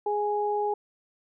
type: tone pair together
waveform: sine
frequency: 415.3 / 830.6 Hz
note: G#4 / G#5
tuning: 0 / 0 cents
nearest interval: octave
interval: 1200 cents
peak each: -27 dBFS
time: 0.06-0.74 s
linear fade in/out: 5 ms
effects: none